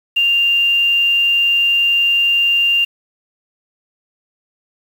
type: tone with quantisation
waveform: sine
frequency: 2791 Hz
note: F7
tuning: 2 cents flat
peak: -11 dBFS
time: 0.16-2.85 s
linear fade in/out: 10 ms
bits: 6
effects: none